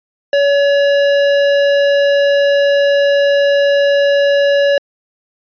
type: tone with tanh clipping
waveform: sine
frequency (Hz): 566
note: C#5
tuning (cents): +36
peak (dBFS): -11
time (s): 0.33-4.78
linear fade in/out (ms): 2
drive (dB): 18
effects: resampled to 11025 Hz